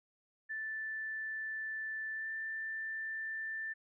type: tone with pitch glide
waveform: sine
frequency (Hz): 1760 to 1775.3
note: A6 to A6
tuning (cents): 0 to +15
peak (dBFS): -37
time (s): 0.49-3.74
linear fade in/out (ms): 20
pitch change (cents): +15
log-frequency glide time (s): 2.13-2.29
effects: none